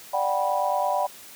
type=chord; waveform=sine; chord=G major seventh; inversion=second; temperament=just; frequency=588 / 735 / 784 / 980 Hz; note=D5 / F#5 / G5 / B5; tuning=+2 / -12 / 0 / -14 cents; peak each=-27 dBFS; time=0.13-1.07 s; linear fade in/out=10 ms; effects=white hiss -45 dBFS RMS until 1.35 s + high-pass 100 Hz 12 dB/octave